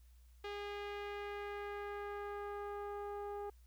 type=tone with low-pass filter sweep; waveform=sawtooth; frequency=408.6 Hz; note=G#4; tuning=28 cents flat; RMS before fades=-44 dBFS; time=0.44-3.5 s; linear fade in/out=5 ms; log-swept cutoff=3300 to 890 Hz; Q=1.4; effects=added 60 Hz sine -59 dBFS peak until 3.66 s + white hiss -75 dBFS RMS until 3.66 s